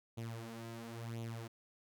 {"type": "tone with flanger", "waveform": "sawtooth", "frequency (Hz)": 115.1, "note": "A#2", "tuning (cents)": -22, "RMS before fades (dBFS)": -45, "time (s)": [0.17, 1.48], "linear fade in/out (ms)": 10, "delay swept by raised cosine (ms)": [0.29, 5.69], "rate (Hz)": 0.97, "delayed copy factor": 0.7, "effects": []}